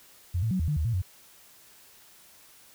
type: tone with pitch steps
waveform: sine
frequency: 88 / 112 / 185.9 / 80.1 / 149.2 / 76.7 / 116.6 / 91.8 Hz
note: F2 / A2 / F#3 / E2 / D3 / D#2 / A#2 / F#2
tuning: +14 / +31 / +8 / -49 / +28 / -24 / +1 / -13 cents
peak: -24 dBFS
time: 0.34-1.02 s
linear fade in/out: 10 ms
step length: 85 ms
effects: white hiss -55 dBFS RMS until 2.74 s